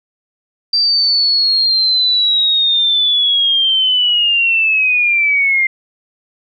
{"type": "linear sweep", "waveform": "sine", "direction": "down", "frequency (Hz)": [4699, 2097], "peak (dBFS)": -10, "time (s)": [0.73, 5.67], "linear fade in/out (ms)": 5, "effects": []}